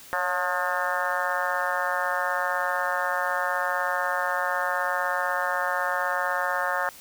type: harmonic tone with a mistuned harmonic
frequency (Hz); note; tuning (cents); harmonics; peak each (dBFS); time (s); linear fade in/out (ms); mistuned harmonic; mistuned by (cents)
179.2; F3; +45; 3 / 4 / 5 / 6 / 7 / 8 / 9 / 10; -32 / -32 / -32 / -32 / -32 / -32 / -32 / -32; 0.13-6.89; 0; 3; +50
effects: white hiss -47 dBFS RMS until 7 s